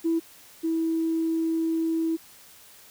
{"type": "tone pair in turn", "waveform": "sine", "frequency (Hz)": [329.6, 325.8], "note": ["E4", "E4"], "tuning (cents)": [0, -20], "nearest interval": "unison", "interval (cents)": 20, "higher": "first", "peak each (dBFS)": [-20, -22], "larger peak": "first", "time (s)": [[0.04, 0.2], [0.63, 2.17]], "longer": "second", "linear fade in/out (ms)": 20, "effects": ["tanh soft clip ceiling -16 dBFS", "white hiss -51 dBFS RMS until 2.9 s"]}